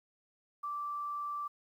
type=tone; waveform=sine; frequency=1169 Hz; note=D6; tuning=8 cents flat; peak=-35 dBFS; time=0.63-1.48 s; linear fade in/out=10 ms; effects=11-bit